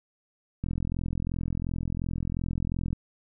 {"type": "click train", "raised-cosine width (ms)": 5, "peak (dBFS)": -18, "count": 99, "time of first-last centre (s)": [0.64, 2.93], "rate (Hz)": 42.8, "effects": []}